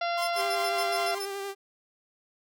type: harmonic tone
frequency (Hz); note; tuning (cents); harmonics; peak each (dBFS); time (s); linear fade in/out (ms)
688; F5; -26; 1 / 2 / 3 / 4 / 5 / 6 / 7 / 8; -28 / -34 / -38 / -40 / -42 / -44 / -45 / -46; 0.01-1.15; 5
type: tone with tremolo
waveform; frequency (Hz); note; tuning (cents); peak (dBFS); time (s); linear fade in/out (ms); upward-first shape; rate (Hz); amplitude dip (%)
sawtooth; 1046.5; C6; 0; -29; 0.17-1.19; 10; triangle; 5.1; 100
type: tone bursts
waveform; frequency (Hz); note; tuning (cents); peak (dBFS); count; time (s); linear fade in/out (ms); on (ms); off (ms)
sawtooth; 5274; E8; 0; -31; 8; 0.22-1.254; 5; 54; 86
type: tone with vibrato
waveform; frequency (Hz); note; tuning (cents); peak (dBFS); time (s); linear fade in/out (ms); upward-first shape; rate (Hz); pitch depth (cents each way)
sawtooth; 395.8; G4; +17; -29; 0.35-1.55; 50; sine; 11; 22
effects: none